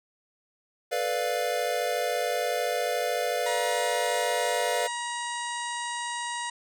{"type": "chord", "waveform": "square", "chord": "B half-diminished seventh", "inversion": "third", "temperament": "equal", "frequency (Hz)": [440, 493.9, 587.3, 698.5], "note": ["A4", "B4", "D5", "F5"], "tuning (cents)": [0, 0, 0, 0], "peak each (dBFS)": [-37, -31, -32, -31], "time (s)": [0.91, 4.88], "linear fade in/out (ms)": 20}
{"type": "harmonic tone", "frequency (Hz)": 954, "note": "A#5", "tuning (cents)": 40, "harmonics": [1, 2, 3, 4, 5, 6, 7, 8, 9], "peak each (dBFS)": [-33, -36, -41, -41, -48, -48, -45, -45, -41], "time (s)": [3.46, 6.5], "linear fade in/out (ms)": 5}
{"effects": []}